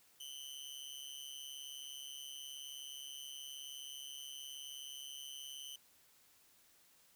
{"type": "tone with amplitude modulation", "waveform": "sawtooth", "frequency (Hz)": 3037, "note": "F#7", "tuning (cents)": 44, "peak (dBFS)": -40, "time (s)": [0.2, 5.76], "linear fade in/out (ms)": 5, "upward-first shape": "sine", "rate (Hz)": 139, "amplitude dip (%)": 80, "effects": ["white hiss -68 dBFS RMS until 7.15 s"]}